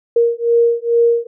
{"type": "beating tone pair", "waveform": "sine", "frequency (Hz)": [467.3, 469.6], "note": ["A#4", "A#4"], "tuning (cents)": [4, 13], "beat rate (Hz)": 2.3, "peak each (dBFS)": -14, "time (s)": [0.16, 1.27], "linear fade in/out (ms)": 5, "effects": []}